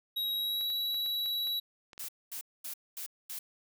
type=tone with pitch glide; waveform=square; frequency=3827 to 3907 Hz; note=A#7 to B7; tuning=+45 to -19 cents; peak=-31 dBFS; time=0.16-1.6 s; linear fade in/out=10 ms; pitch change=+36 cents; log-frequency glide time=0.3-0.74 s
type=clicks; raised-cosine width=0.2 ms; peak=-32 dBFS; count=9; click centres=0.611 / 0.702 / 0.944 / 1.062 / 1.26 / 1.472 / 1.932 / 1.979 / 2.042 s
type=noise bursts; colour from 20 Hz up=blue; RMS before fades=-40 dBFS; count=5; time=1.99-3.39 s; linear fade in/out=5 ms; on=96 ms; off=230 ms
effects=none